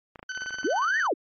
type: clicks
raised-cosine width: 0.5 ms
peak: -27 dBFS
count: 10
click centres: 0.158 / 0.193 / 0.229 / 0.375 / 0.42 / 0.461 / 0.507 / 0.543 / 0.586 / 0.632 s
type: tone with tremolo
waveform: 40% pulse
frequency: 1516 Hz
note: F#6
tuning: 42 cents sharp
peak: -29 dBFS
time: 0.29-1.07 s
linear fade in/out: 5 ms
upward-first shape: square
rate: 17 Hz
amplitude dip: 55%
type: linear two-way sweep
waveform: sine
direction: up then down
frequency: 240 to 1904 to 240 Hz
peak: -22 dBFS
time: 0.64-1.14 s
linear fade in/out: 10 ms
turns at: 0.99 s
effects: MP3 32 kbps